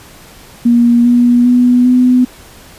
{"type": "tone with pitch steps", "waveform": "sine", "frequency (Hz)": [237.7, 242, 246.4, 250.8], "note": ["A#3", "B3", "B3", "B3"], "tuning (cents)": [34, -35, -4, 27], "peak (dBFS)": -5, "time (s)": [0.65, 2.25], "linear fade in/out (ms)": 10, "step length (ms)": 400, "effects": ["pink hiss -38 dBFS RMS until 2.78 s", "resampled to 32000 Hz"]}